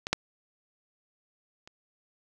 clicks, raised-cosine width 0.2 ms, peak -15 / -6 / -30 dBFS, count 3, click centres 0.069 / 0.13 / 1.675 s, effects none

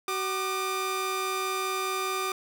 sawtooth tone pair together, 378.4 / 1200 Hz, F#4 / D6, +39 / +37 cents, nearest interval octave + minor sixth, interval 1998 cents, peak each -28 / -26 dBFS, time 0.08-2.32 s, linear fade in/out 2 ms, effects none

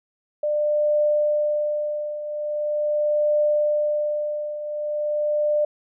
sine tone with tremolo, 597 Hz, D5, 28 cents sharp, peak -16 dBFS, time 0.43-5.65 s, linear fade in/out 5 ms, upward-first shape triangle, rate 0.42 Hz, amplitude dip 75%, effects none

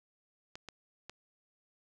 clicks, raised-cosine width 0.2 ms, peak -27 dBFS, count 3, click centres 0.555 / 0.687 / 1.096 s, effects none

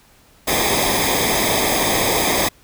pink noise with comb filter, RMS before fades -18 dBFS, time 0.47-2.49 s, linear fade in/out 10 ms, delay 0.7 ms, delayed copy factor -0.8, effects pink hiss -52 dBFS RMS until 2.63 s

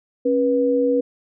sine tone pair together, 273.2 / 486.8 Hz, C#4 / B4, -25 / -25 cents, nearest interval minor seventh, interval 1000 cents, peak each -20 / -17 dBFS, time 0.25-1.01 s, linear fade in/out 10 ms, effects none

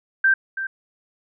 sine tone with echo, 1568 Hz, G6, in tune, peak -13 dBFS, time 0.24-0.34 s, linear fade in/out 5 ms, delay 330 ms, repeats 1, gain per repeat -11 dB, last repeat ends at 0.67 s, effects none

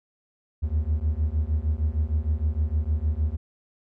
triangle beating tone pair, 73.42 / 79.92 Hz, D2 / D#2, 0 / +47 cents, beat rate 6.5 Hz, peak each -23 dBFS, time 0.62-3.37 s, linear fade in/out 20 ms, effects none

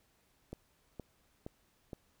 click train, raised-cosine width 2 ms, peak -29 dBFS, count 4, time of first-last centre 0.53-1.932 s, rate 2.14 Hz, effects pink hiss -72 dBFS RMS until 2.2 s

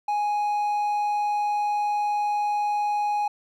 triangle tone, 830.6 Hz, G#5, in tune, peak -20 dBFS, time 0.08-3.28 s, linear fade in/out 5 ms, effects none

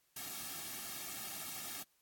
white noise with comb filter, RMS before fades -44 dBFS, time 0.16-1.83 s, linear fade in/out 5 ms, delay 2 ms, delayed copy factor -0.8, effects white hiss -75 dBFS RMS until 2.01 s + AAC 64 kbps

